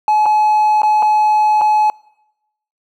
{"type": "tone with dropouts", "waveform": "triangle", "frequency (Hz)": 852, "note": "G#5", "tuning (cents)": 44, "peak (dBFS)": -7, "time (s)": [0.08, 1.9], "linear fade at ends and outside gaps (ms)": 1, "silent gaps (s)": [[0.258, 0.262], [0.819, 0.832], [1.024, 1.027], [1.612, 1.616]], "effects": ["noise-tail reverb RT60 0.9 s tail -26 dB re dry", "tanh soft clip ceiling -3 dBFS"]}